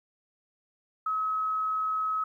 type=tone; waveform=sine; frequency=1281 Hz; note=E6; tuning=50 cents flat; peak=-26 dBFS; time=1.06-2.24 s; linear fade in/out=5 ms; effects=11-bit